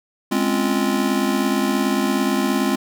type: chord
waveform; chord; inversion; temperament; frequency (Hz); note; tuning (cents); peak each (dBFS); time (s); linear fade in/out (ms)
square; Db major seventh; second; just; 207.9 / 259.9 / 277.2 / 346.5; Ab3 / C4 / Db4 / F4; +2 / -11 / 0 / -14; -23 / -23 / -26 / -25; 0.31-2.76; 10
effects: none